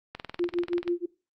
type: click train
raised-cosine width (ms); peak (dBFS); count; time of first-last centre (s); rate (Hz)
0.3; -20; 16; 0.15-0.878; 20.6
type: tone with tremolo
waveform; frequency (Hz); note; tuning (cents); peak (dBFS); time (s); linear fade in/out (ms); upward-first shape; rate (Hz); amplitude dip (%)
sine; 348.6; F4; -3; -22; 0.39-1.06; 10; sine; 6.2; 100
effects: noise-tail reverb RT60 0.3 s tail -21 dB re dry + Opus 48 kbps